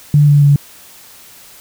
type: tone with pitch steps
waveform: sine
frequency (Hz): 146.83 / 144.89 / 142.98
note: D3 / D3 / D3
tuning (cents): 0 / -23 / -46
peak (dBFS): -5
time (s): 0.14-0.56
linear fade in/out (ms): 2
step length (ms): 140
effects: white hiss -40 dBFS RMS until 1.6 s